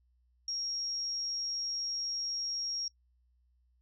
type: tone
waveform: sine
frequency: 5588 Hz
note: F8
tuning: in tune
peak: -33 dBFS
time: 0.48-2.88 s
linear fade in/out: 2 ms
effects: noise-tail reverb RT60 0.1 s tail -23 dB re dry + added 61 Hz sine -67 dBFS peak until 3.81 s